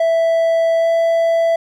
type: tone with pitch glide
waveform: triangle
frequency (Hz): 660 to 664.2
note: E5 to E5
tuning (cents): +2 to +13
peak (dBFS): -10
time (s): 0-1.56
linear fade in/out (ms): 5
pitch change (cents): +11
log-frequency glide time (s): 0.78-0.89
effects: none